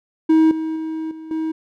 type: tone with level steps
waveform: triangle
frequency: 318.3 Hz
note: D#4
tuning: 39 cents sharp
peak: -8 / -19 / -21 / -30 / -18 dBFS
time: 0.29-1.52 s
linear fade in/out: 10 ms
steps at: 0.51 / 0.76 / 1.11 / 1.31 s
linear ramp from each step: 2 ms
effects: none